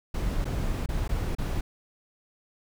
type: noise with dropouts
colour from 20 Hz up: brown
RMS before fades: -28 dBFS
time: 0.14-1.61 s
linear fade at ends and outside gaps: 5 ms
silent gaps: 0.445-0.453 / 0.861-0.888 / 1.079-1.091 / 1.351-1.384 s
effects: none